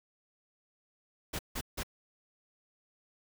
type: noise bursts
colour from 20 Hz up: pink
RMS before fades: -36 dBFS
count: 3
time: 1.33-1.833 s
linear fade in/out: 10 ms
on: 61 ms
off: 160 ms
effects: none